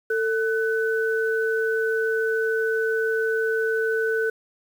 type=tone pair together; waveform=sine; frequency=446.6 / 1501 Hz; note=A4 / F#6; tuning=+26 / +24 cents; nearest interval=octave + major sixth; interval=2098 cents; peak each=-22 / -25 dBFS; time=0.1-4.3 s; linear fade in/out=5 ms; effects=8-bit